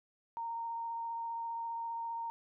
sine tone with vibrato, 924 Hz, A#5, 16 cents flat, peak -36 dBFS, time 0.37-2.3 s, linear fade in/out 0 ms, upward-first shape sine, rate 15 Hz, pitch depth 9 cents each way, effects none

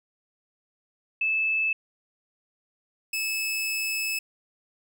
sine / sawtooth tone pair in turn, 2619 / 2604 Hz, E7 / E7, -12 / -22 cents, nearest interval unison, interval 10 cents, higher first, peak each -22 / -23 dBFS, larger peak first, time 1.21-1.73 / 3.13-4.19 s, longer second, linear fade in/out 5 ms, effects none

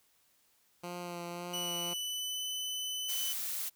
10% pulse tone with vibrato, 174.61 Hz, F3, in tune, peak -31 dBFS, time 0.83-1.94 s, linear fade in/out 10 ms, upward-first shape sine, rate 1.8 Hz, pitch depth 19 cents each way
sawtooth tone with pitch glide, 2960 to 3013 Hz, F#7 to F#7, 0 to +31 cents, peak -32 dBFS, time 1.53-3.33 s, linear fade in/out 10 ms, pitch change +31 cents, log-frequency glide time 1.7-2.44 s
blue noise, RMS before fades -37 dBFS, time 3.08-3.7 s, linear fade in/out 20 ms
effects white hiss -70 dBFS RMS until 3.75 s

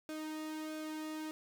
sawtooth tone with flanger, 310.8 Hz, D#4, 2 cents flat, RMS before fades -42 dBFS, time 0.09-1.31 s, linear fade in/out 0 ms, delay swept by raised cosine 1 to 1.94 ms, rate 1.5 Hz, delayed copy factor -0.6, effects none

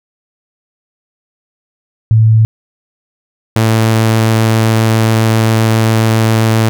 sine / sawtooth tone pair in turn, 110.8 / 111.57 Hz, A2 / A2, +13 / +25 cents, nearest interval unison, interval 12 cents, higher second, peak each -4 dBFS, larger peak neither, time 2.11-2.45 / 3.56-6.69 s, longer second, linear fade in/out 0 ms, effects none

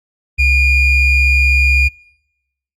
triangle ring-modulated tone, 1182 Hz, D6, 11 cents sharp, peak -4 dBFS, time 0.38-1.89 s, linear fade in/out 20 ms, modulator 1250 Hz, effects noise-tail reverb RT60 0.9 s tail -26 dB re dry + Opus 48 kbps

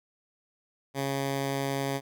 10% pulse tone, 137.6 Hz, C#3, 12 cents flat, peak -20 dBFS, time 0.94-2.01 s, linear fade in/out 50 ms, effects none

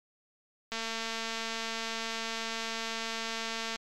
click train, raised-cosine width 0.2 ms, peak -18 dBFS, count 688, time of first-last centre 0.72-3.76 s, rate 226 Hz, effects MP3 96 kbps

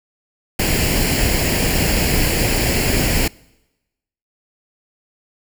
pink noise with comb filter, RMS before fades -17 dBFS, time 0.59-3.28 s, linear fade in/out 5 ms, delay 0.41 ms, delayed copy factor +0.65, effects noise-tail reverb RT60 1.0 s tail -25 dB re dry

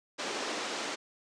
pink band-pass noise, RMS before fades -36 dBFS, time 0.18-0.96 s, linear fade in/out 20 ms, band 270 to 7000 Hz, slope 24 dB/octave, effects resampled to 22050 Hz

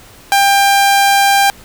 sawtooth tone, 795 Hz, G5, 24 cents sharp, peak -4 dBFS, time 0.32-1.5 s, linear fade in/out 0 ms, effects pink hiss -40 dBFS RMS until 1.64 s

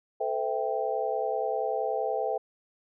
sine chord, A minor seventh, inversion none, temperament equal with one note detuned, 440 / 510.4 / 659.3 / 784 Hz, A4 / C5 / E5 / G5, 0 / -43 / 0 / 0 cents, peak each -32 dBFS, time 0.2-2.38 s, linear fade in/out 10 ms, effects none

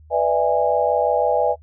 sine chord, E dominant seventh, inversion second, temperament just, 494.4 / 593.3 / 659.3 / 824.1 Hz, B4 / D5 / E5 / G#5, +2 / +18 / 0 / -14 cents, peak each -21 dBFS, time 0.1-1.56 s, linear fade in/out 50 ms, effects noise-tail reverb RT60 0.1 s tail -25 dB re dry + added 77 Hz sine -44 dBFS peak until 1.62 s

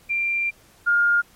sine tone pair in turn, 2373 / 1414.5 Hz, D7 / F6, +17 / +22 cents, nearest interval major sixth, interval 895 cents, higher first, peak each -20 / -15 dBFS, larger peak second, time 0.09-0.51 / 0.86-1.22 s, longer first, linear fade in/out 20 ms, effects pink hiss -54 dBFS RMS until 1.35 s + MP3 64 kbps

